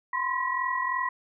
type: tone cluster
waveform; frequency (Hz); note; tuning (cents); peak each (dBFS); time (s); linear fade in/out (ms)
sine; 1009 / 1052 / 1923; B5 / C6 / B6; +37 / +9 / -47; -30; 0.13-1.09; 5
effects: none